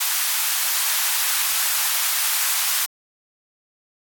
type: high-pass noise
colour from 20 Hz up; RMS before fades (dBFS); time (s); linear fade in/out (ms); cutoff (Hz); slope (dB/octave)
white; -21; 0-2.86; 10; 850; 24
effects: AAC 64 kbps